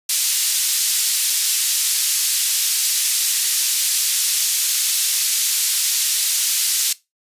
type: band-pass noise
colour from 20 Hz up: white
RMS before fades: -19 dBFS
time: 0.09-6.93 s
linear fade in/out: 5 ms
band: 3600 to 11000 Hz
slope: 12 dB/octave
effects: noise-tail reverb RT60 0.2 s tail -19 dB re dry + resampled to 32000 Hz